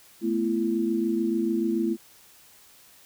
sine chord, A suspended second, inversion none, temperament equal with one note detuned, 220 / 246.9 / 336.2 Hz, A3 / B3 / E4, 0 / 0 / +34 cents, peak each -27 / -30 / -25 dBFS, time 0.21-1.97 s, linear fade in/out 50 ms, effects white hiss -54 dBFS RMS until 3.05 s

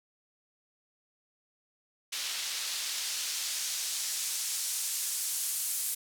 white noise with band-pass filter sweep, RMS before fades -34 dBFS, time 2.12-5.95 s, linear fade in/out 10 ms, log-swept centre 3600 to 10000 Hz, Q 0.93, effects none

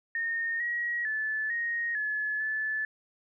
sine tone with pitch steps, 1838 / 1903 / 1740 / 1869 / 1713 / 1738 Hz, A#6 / A#6 / A6 / A#6 / A6 / A6, -25 / +35 / -20 / +4 / -47 / -22 cents, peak -28 dBFS, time 0.15-2.85 s, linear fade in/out 2 ms, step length 450 ms, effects none

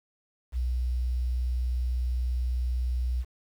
sine tone with quantisation, 61.74 Hz, B1, in tune, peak -25 dBFS, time 0.52-3.25 s, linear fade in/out 50 ms, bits 9, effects none

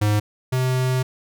square tone pair in turn, 104.9 / 128.62 Hz, G#2 / C3, +18 / -29 cents, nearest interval major third, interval 353 cents, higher second, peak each -17 / -19 dBFS, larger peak first, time 0.01-0.2 / 0.52-1.03 s, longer second, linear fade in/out 10 ms, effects none

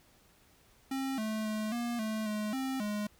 square tone with pitch steps, 268 / 217.3 / 215.3 / 237.8 / 217.7 / 212 / 264.5 / 208.6 Hz, C4 / A3 / A3 / A#3 / A3 / G#3 / C4 / G#3, +42 / -21 / -37 / +35 / -18 / +36 / +19 / +8 cents, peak -33 dBFS, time 0.91-3.07 s, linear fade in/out 5 ms, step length 270 ms, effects pink hiss -64 dBFS RMS until 3.19 s

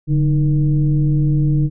sine tone with frequency modulation, 145.3 Hz, D3, 18 cents flat, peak -12 dBFS, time 0.07-1.7 s, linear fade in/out 50 ms, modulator 165 Hz, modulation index 0.65, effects none

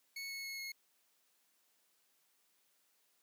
25% pulse tone with pitch steps, 2206 / 2193 / 2181 / 2168 Hz, C#7 / C#7 / C#7 / C#7, -9 / -19 / -29 / -39 cents, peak -38 dBFS, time 0.16-0.72 s, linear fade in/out 5 ms, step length 140 ms, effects white hiss -75 dBFS RMS until 3.22 s + high-pass 200 Hz 12 dB/octave

